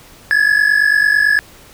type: tone pair together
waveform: triangle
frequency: 1671 / 1720 Hz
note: G#6 / A6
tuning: +10 / -40 cents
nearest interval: minor second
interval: 50 cents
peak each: -11 / -11 dBFS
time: 0.31-1.39 s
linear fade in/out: 0 ms
effects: pink hiss -42 dBFS RMS until 1.73 s